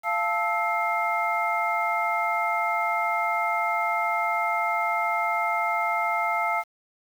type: tone cluster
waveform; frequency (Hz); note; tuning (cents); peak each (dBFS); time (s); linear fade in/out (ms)
sine; 690 / 877 / 1308 / 2116; F5 / A5 / E6 / C7; -21 / -6 / -14 / +19; -28; 0.03-6.64; 50
effects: 8-bit